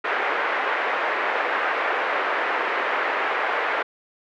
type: band-pass noise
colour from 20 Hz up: white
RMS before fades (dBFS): -24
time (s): 0.04-3.83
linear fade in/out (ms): 10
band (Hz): 400 to 2000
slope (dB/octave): 24
effects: none